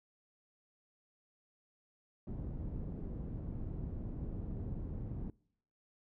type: low-pass noise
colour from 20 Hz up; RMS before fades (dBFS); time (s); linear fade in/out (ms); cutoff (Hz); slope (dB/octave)
pink; -41; 2.27-5.3; 2; 260; 12
effects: noise-tail reverb RT60 0.7 s tail -25 dB re dry